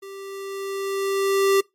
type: tone with level ramp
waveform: square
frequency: 392 Hz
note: G4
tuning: in tune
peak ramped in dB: -37 to -15 dBFS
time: 0.02-1.61 s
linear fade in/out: 10 ms
effects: noise-tail reverb RT60 0.2 s tail -24 dB re dry + MP3 64 kbps